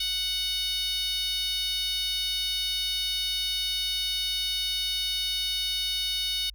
10% pulse tone with high-pass filter, 740 Hz, F#5, in tune, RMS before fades -29 dBFS, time 0-6.5 s, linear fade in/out 5 ms, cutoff 3500 Hz, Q 3.2, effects added 49 Hz sine -44 dBFS peak until 6.54 s

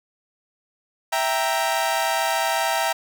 sawtooth chord, E diminished, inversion none, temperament equal, 659.3 / 784 / 932.3 Hz, E5 / G5 / Bb5, 0 / 0 / 0 cents, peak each -21 dBFS, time 1.12-2.93 s, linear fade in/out 10 ms, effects none

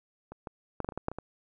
clicks, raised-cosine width 1 ms, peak -29 / -24 / -17 / -23 / -17 / -29 / -20 / -14 / -25 / -23 dBFS, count 10, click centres 0.32 / 0.472 / 0.803 / 0.846 / 0.889 / 0.922 / 0.976 / 1.084 / 1.116 / 1.186 s, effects none

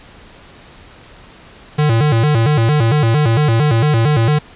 square tone with vibrato, 130.9 Hz, C3, 1 cent sharp, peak -11 dBFS, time 1.78-4.39 s, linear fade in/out 10 ms, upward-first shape square, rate 4.4 Hz, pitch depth 240 cents each way, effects pink hiss -41 dBFS RMS until 4.55 s + resampled to 8000 Hz

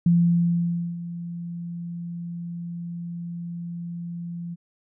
sine tone with ADSR envelope, 171.5 Hz, F3, 31 cents flat, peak -14 dBFS, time 0.06-4.56 s, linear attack 4 ms, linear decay 900 ms, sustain -16 dB, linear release 29 ms, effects none

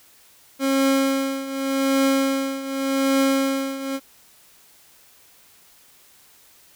30% pulse tone with tremolo, 270.8 Hz, C#4, 40 cents flat, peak -13 dBFS, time 0.59-4 s, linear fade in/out 50 ms, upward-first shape triangle, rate 0.86 Hz, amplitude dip 80%, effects white hiss -53 dBFS RMS until 6.75 s

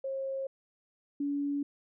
sine tone pair in turn, 538 / 285 Hz, C5 / C#4, +48 / +48 cents, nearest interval major seventh, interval 1100 cents, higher first, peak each -32 / -29 dBFS, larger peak second, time 0.04-0.47 / 1.2-1.63 s, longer neither, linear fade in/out 5 ms, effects none

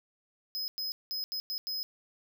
square tone bursts at uneven times, 5070 Hz, D#8, 32 cents sharp, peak -33 dBFS, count 6, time 0.55-0.68 / 0.78-0.92 / 1.11-1.24 / 1.32-1.4 / 1.5-1.58 / 1.67-1.83 s, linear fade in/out 0 ms, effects none

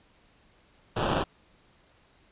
blue noise with sample-and-hold, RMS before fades -27 dBFS, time 0.96-1.24 s, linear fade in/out 10 ms, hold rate 2100 Hz, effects pink hiss -62 dBFS RMS until 2.31 s + resampled to 8000 Hz

